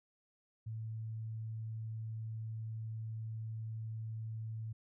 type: tone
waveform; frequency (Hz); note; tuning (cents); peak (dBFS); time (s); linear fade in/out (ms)
sine; 111; A2; +16; -39; 0.66-4.73; 10
effects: none